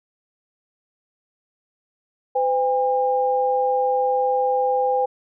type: tone pair together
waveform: sine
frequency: 508.4 / 807 Hz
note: C5 / G#5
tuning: -50 / -50 cents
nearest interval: minor sixth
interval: 800 cents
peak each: -20 dBFS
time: 2.35-5.06 s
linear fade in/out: 10 ms
effects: none